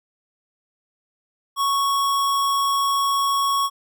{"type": "tone", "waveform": "square", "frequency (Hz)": 1108.7, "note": "C#6", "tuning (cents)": 0, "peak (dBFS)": -19, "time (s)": [1.56, 3.7], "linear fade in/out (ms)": 50, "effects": []}